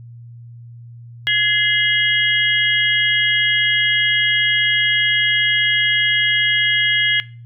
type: tone cluster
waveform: sine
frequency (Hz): 1693 / 2077 / 2886 / 3268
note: G#6 / C7 / F#7 / G#7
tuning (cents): +33 / -13 / -44 / -29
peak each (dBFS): -20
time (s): 1.27-7.2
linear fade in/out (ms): 0
effects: noise-tail reverb RT60 0.4 s tail -20 dB re dry + added 118 Hz sine -35 dBFS peak until 7.45 s